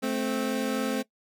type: tone pair together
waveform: 25% pulse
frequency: 217.6 / 261.6 Hz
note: A3 / C4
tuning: -19 / 0 cents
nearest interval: minor third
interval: 319 cents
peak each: -26 / -25 dBFS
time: 0.02-1.03 s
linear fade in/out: 20 ms
effects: noise-tail reverb RT60 0.1 s tail -20 dB re dry